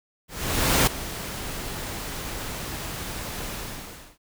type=noise with ADSR envelope; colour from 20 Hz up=pink; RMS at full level=-18 dBFS; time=0.28-4.18 s; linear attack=590 ms; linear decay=6 ms; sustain=-15 dB; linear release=640 ms; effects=none